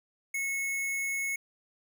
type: tone with sample-and-hold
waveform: sine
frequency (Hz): 2190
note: C#7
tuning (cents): -22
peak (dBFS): -29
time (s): 0.34-1.36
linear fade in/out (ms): 5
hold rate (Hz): 8820
effects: none